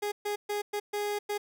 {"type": "tone bursts at uneven times", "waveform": "30% pulse", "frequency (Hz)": 413.3, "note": "G#4", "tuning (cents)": -8, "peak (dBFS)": -27, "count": 6, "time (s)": [[0.02, 0.12], [0.25, 0.36], [0.49, 0.62], [0.73, 0.8], [0.93, 1.19], [1.29, 1.38]], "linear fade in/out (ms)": 10, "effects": []}